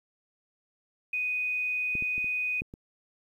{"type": "tone", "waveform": "sine", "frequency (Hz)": 2491, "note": "D#7", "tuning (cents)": 1, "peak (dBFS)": -27, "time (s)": [1.13, 2.61], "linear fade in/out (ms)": 5}
{"type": "clicks", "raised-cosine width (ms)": 3, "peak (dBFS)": [-25, -28, -31, -34, -24, -29], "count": 6, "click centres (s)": [1.953, 2.024, 2.18, 2.244, 2.619, 2.739]}
{"effects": ["10-bit"]}